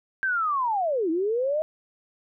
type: linear two-way sweep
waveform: sine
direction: down then up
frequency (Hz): 1598 to 311.1 to 635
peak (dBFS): -22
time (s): 0.23-1.62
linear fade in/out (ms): 0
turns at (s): 1.1
effects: none